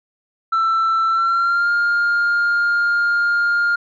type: tone with pitch glide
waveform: sine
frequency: 1334 to 1408.4 Hz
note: E6 to F6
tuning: +20 to +14 cents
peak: -12 dBFS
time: 0.52-3.76 s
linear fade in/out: 10 ms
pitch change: +94 cents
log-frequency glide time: 1.08-1.71 s
effects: tanh soft clip ceiling -13 dBFS